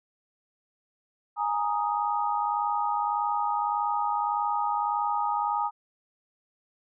sine chord, Ab suspended second, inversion none, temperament equal, 830.6 / 932.3 / 1244.5 Hz, Ab5 / Bb5 / Eb6, 0 / 0 / 0 cents, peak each -28 / -29 / -30 dBFS, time 1.36-5.71 s, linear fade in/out 50 ms, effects none

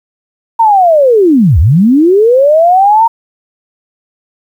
sine linear two-way sweep, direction down then up, 932.3 to 66 to 932.3 Hz, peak -3 dBFS, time 0.59-3.08 s, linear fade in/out 10 ms, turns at 1.59 s, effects 7-bit

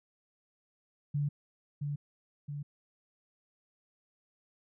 sine tone with echo, 144.8 Hz, D3, 24 cents flat, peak -28 dBFS, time 1.14-1.29 s, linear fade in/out 10 ms, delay 670 ms, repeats 2, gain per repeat -4 dB, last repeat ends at 2.63 s, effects none

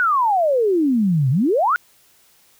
sine exponential two-way sweep, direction down then up, 1508 to 123.3 to 1508 Hz, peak -14 dBFS, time 0-1.76 s, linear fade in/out 0 ms, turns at 1.3 s, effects white hiss -55 dBFS RMS until 2.59 s

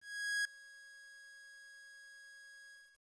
45% pulse tone with ADSR envelope, 1654 Hz, G#6, 8 cents flat, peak -32 dBFS, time 0.01-3 s, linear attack 440 ms, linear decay 3 ms, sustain -23 dB, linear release 270 ms, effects resampled to 22050 Hz + 12-bit

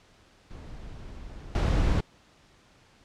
brown noise with level steps, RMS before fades -42 / -23 dBFS, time 0.5-2.01 s, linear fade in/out 10 ms, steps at 1.55 s, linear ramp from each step 2 ms, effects pink hiss -59 dBFS RMS until 3.04 s + low-pass 6000 Hz 12 dB/octave

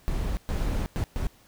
brown noise bursts at uneven times, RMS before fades -27 dBFS, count 4, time 0.08-0.37 / 0.49-0.86 / 0.96-1.04 / 1.16-1.27 s, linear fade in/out 0 ms, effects pink hiss -58 dBFS RMS until 1.47 s

